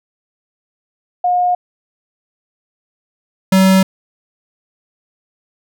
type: tone pair in turn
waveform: sine / square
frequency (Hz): 717 / 189.91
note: F5 / F#3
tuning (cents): +45 / +45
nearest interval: octave + major seventh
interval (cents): 2300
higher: first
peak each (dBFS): -11 / -8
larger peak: second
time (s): 1.24-1.55 / 3.52-3.83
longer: neither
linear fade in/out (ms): 5
effects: none